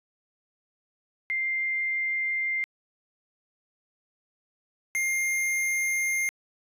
sine / square tone pair in turn, 2098 / 2116 Hz, C7 / C7, +4 / +19 cents, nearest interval unison, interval 15 cents, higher second, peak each -25 dBFS, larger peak neither, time 1.3-2.64 / 4.95-6.29 s, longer neither, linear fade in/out 0 ms, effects resampled to 32000 Hz

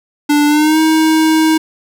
square tone with pitch glide, 293.7 to 316.6 Hz, D4 to D#4, 0 to +30 cents, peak -9 dBFS, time 0.29-1.58 s, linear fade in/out 10 ms, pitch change +130 cents, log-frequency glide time 0.47-0.79 s, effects none

